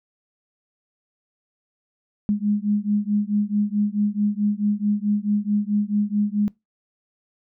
sine beating tone pair, 205 / 209.6 Hz, G#3 / G#3, -22 / +16 cents, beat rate 4.6 Hz, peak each -22 dBFS, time 2.29-6.48 s, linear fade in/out 0 ms, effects noise-tail reverb RT60 0.2 s tail -23 dB re dry

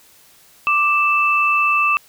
sine tone pair together, 1177.3 / 2643 Hz, D6 / E7, +4 / +4 cents, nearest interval octave + major second, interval 1400 cents, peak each -16 dBFS, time 0.67-1.97 s, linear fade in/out 0 ms, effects white hiss -50 dBFS RMS until 2.08 s

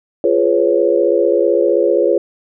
sine chord, C# dominant seventh, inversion first, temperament just, 346.5 / 415.8 / 498.9 / 554.4 Hz, E#4 / G#4 / B4 / C#5, -14 / +2 / +17 / 0 cents, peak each -16 dBFS, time 0.24-2.18 s, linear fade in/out 2 ms, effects none

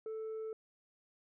sine tone, 440 Hz, A4, in tune, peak -36 dBFS, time 0.06-0.53 s, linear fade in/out 2 ms, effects tanh soft clip ceiling -38 dBFS

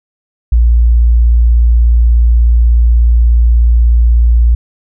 sine tone, 58.27 Hz, A#1, in tune, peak -4 dBFS, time 0.52-4.55 s, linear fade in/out 5 ms, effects none

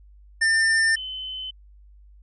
square / sine tone pair in turn, 1797 / 3046 Hz, A6 / F#7, +36 / +50 cents, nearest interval major sixth, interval 914 cents, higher second, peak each -18 / -30 dBFS, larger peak first, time 0.41-0.96 / 0.96-1.51 s, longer neither, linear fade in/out 10 ms, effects added 50 Hz sine -47 dBFS peak until 2.22 s + resampled to 24000 Hz

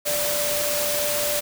sine tone in noise, 587.3 Hz, D5, in tune, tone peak -26 dBFS, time 0.05-1.41 s, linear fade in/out 20 ms, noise white, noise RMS -25 dBFS, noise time 0.05-1.41 s, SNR -4 dB, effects none

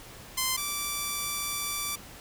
5% pulse tone pair in turn, 1038 / 1165.1 Hz, C6 / D6, -14 / -14 cents, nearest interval major second, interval 200 cents, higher second, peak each -14 / -18 dBFS, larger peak first, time 0.37-0.57 / 0.57-1.96 s, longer second, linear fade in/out 10 ms, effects pink hiss -47 dBFS RMS until 2.2 s

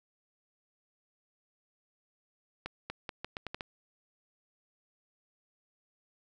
accelerating click train, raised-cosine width 0.3 ms, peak -21 dBFS, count 8, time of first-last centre 2.66-3.608 s, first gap 240 ms, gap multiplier 0.8, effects none

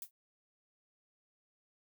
violet noise with exponential decay, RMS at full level -38 dBFS, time 0.02-0.11 s, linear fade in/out 2 ms, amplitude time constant 18 ms, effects none

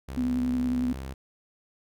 sawtooth tone, 66.6 Hz, C2, 31 cents sharp, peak -31 dBFS, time 0.08-1.14 s, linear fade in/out 10 ms
sine tone with vibrato, 249.1 Hz, B3, 15 cents sharp, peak -24 dBFS, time 0.17-0.93 s, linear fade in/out 5 ms, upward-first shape sine, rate 11 Hz, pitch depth 20 cents each way
effects none

